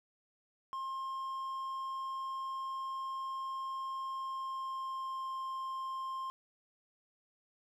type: tone with pitch glide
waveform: triangle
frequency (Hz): 1064 to 1056.7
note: C6 to C6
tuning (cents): +29 to +17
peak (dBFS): -35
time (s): 0.73-6.3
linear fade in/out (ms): 0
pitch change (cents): -12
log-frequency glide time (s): 4.08-5.29
effects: none